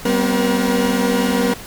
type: tone cluster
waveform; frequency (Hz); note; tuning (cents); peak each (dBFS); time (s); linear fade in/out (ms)
40% pulse; 192.9 / 240.5 / 260.5 / 478; G3 / B3 / C4 / A#4; -28 / -46 / -7 / +43; -20; 0.05-1.54; 5
effects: pink hiss -35 dBFS RMS until 1.66 s